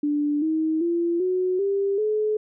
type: tone with pitch steps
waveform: sine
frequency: 293.6 / 316.5 / 341.2 / 367.8 / 396.5 / 427.4 Hz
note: D4 / D#4 / F4 / F#4 / G4 / G#4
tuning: 0 / +30 / -40 / -10 / +20 / +50 cents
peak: -20 dBFS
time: 0.03-2.37 s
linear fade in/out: 5 ms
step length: 390 ms
effects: none